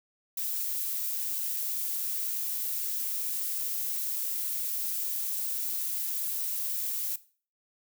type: noise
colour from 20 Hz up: violet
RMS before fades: -32 dBFS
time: 0.37-7.16 s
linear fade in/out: 5 ms
effects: noise-tail reverb RT60 0.4 s tail -17 dB re dry